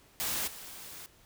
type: noise with level steps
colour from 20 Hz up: white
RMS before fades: -33 / -46 dBFS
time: 0.2-1.06 s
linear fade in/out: 0 ms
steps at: 0.47 s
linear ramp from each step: 10 ms
effects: pink hiss -61 dBFS RMS until 1.25 s